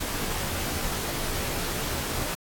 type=noise with comb filter; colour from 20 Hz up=pink; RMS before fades=-30 dBFS; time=0-2.35 s; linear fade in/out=10 ms; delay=19 ms; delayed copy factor=-0.8; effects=AAC 64 kbps